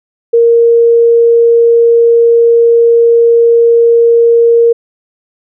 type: tone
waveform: sine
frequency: 466.2 Hz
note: A#4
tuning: in tune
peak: -3 dBFS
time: 0.33-4.73 s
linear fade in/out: 10 ms
effects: none